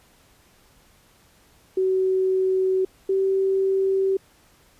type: tone pair in turn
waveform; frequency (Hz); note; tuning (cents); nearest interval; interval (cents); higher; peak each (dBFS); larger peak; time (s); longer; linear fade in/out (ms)
sine; 376.7 / 385.3; F#4 / G4; +31 / -30; unison; 39; second; -18; neither; 1.77-2.85 / 3.09-4.17; neither; 5
effects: pink hiss -57 dBFS RMS until 4.79 s + resampled to 32000 Hz